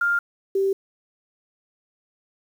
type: tone pair in turn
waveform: sine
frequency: 1401 / 389.3 Hz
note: F6 / G4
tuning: +5 / -12 cents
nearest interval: octave + minor seventh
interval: 2217 cents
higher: first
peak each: -18 dBFS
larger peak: neither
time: 0.01-0.19 / 0.55-0.73 s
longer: neither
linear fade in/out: 5 ms
effects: 8-bit